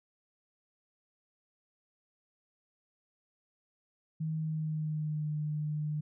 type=tone with pitch glide; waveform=sine; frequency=157.9 to 151.12 Hz; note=D#3 to D3; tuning=+26 to +50 cents; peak=-31 dBFS; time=4.2-6.01 s; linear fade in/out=10 ms; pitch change=-76 cents; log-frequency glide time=4.37-5.32 s; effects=none